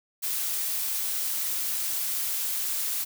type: noise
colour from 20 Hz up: blue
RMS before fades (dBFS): -29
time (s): 0.22-3.05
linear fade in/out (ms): 20
effects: none